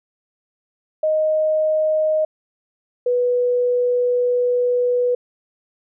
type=tone pair in turn; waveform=sine; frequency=622.3 / 491.4 Hz; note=D#5 / B4; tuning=0 / -9 cents; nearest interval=major third; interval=409 cents; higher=first; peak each=-15 dBFS; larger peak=neither; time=1.03-2.25 / 3.06-5.15 s; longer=second; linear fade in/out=5 ms; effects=none